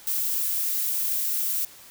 violet noise, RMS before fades -26 dBFS, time 0.07-1.65 s, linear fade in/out 2 ms, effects white hiss -48 dBFS RMS until 1.9 s

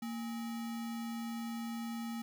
sine tone with sample-and-hold, 230.5 Hz, A#3, 19 cents flat, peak -37 dBFS, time 0.02-2.22 s, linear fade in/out 5 ms, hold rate 1050 Hz, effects none

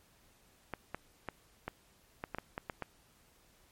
clicks, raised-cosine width 0.5 ms, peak -22 dBFS, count 10, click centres 0.737 / 0.946 / 1.287 / 1.68 / 2.239 / 2.347 / 2.385 / 2.579 / 2.698 / 2.823 s, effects pink hiss -66 dBFS RMS until 3.71 s + MP3 64 kbps

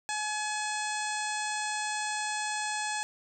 harmonic tone with a mistuned harmonic, 849 Hz, G#5, 38 cents sharp, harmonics 1 / 2 / 3 / 4 / 5 / 6 / 7 / 8 / 9 / 10, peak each -34 / -36 / -40 / -43 / -43 / -46 / -45 / -44 / -42 / -42 dBFS, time 0.09-3.03 s, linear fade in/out 0 ms, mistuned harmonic 10, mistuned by -17 cents, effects none

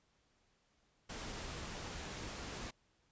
pink noise, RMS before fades -45 dBFS, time 1.09-2.71 s, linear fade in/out 10 ms, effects pink hiss -75 dBFS RMS until 3.11 s + resampled to 16000 Hz

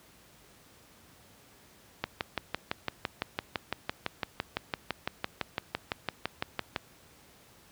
click train, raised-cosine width 0.3 ms, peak -13 dBFS, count 29, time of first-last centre 2.04-6.762 s, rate 5.93 Hz, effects pink hiss -58 dBFS RMS until 7.71 s + high-pass 60 Hz 12 dB/octave

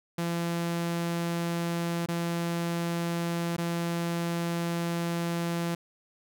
sawtooth tone with dropouts, 170 Hz, F3, 46 cents flat, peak -24 dBFS, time 0.18-5.75 s, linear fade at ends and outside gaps 5 ms, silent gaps 2.061-2.085 / 3.566-3.581 s, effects none

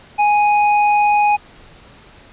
sine tone with tanh clipping, 830.6 Hz, G#5, in tune, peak -13 dBFS, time 0.18-1.37 s, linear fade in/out 20 ms, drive 17 dB, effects pink hiss -44 dBFS RMS until 2.32 s + resampled to 8000 Hz

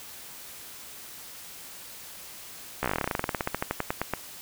slowing click train, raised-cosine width 0.5 ms, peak -11 dBFS, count 27, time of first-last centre 2.83-4.137 s, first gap 14 ms, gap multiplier 1.09, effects white hiss -44 dBFS RMS until 4.41 s

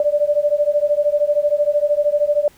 sine beating tone pair, 582 / 595 Hz, D5 / D5, -16 / +22 cents, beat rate 13 Hz, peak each -17 dBFS, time 0-2.48 s, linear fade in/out 2 ms, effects pink hiss -51 dBFS RMS until 2.57 s

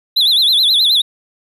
triangle tone with vibrato, 3729 Hz, A#7, in tune, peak -8 dBFS, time 0.16-1.02 s, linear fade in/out 10 ms, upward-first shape sine, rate 9.4 Hz, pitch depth 180 cents each way, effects none

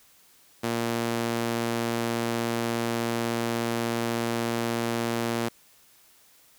sawtooth tone with high-pass filter, 116.54 Hz, A#2, in tune, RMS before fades -28 dBFS, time 0.63-5.49 s, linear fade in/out 10 ms, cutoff 240 Hz, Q 0.94, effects white hiss -58 dBFS RMS until 6.58 s

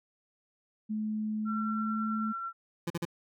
sine tone with pitch glide, 215 to 217.5 Hz, A3 to A3, -40 to -20 cents, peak -30 dBFS, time 0.89-2.33 s, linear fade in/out 20 ms, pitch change +20 cents, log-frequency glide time 1.42-2.01 s
sine tone with tremolo, 1356 Hz, E6, 49 cents sharp, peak -33 dBFS, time 1.45-2.53 s, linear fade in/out 50 ms, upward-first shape triangle, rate 9.2 Hz, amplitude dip 25%
25% pulse tone bursts, 170.2 Hz, F3, 44 cents flat, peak -27 dBFS, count 3, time 2.87-3.052 s, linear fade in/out 5 ms, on 32 ms, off 43 ms
effects none

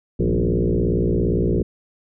sine tone with frequency modulation, 123.8 Hz, B2, 5 cents sharp, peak -16 dBFS, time 0.19-1.63 s, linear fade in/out 10 ms, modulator 57.5 Hz, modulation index 5.7, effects none

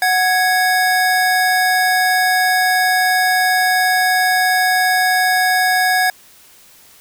square tone pair together, 739.1 / 1662 Hz, F#5 / G#6, -2 / +1 cents, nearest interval octave + major second, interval 1403 cents, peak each -16 dBFS, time 0.02-6.1 s, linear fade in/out 2 ms, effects white hiss -46 dBFS RMS until 7 s

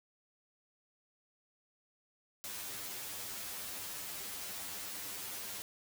white noise with comb filter, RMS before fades -43 dBFS, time 2.44-5.62 s, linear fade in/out 0 ms, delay 10 ms, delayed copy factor +1, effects none

